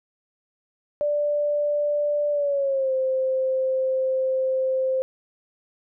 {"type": "tone with pitch glide", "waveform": "sine", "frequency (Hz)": [587.3, 523.2], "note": ["D5", "C5"], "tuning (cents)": [0, 0], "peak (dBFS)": -20, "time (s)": [1.01, 5.02], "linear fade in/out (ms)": 0, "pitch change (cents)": -200, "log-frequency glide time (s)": [2.31, 2.93], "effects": []}